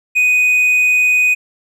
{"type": "tone", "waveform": "triangle", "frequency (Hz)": 2491, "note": "D#7", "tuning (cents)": 1, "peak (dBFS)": -8, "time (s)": [0.15, 1.35], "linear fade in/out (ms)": 20, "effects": []}